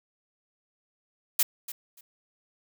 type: noise with echo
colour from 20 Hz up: blue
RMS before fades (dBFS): -22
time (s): 1.39-1.43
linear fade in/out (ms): 5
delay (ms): 290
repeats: 2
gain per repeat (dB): -15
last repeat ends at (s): 2.01
effects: none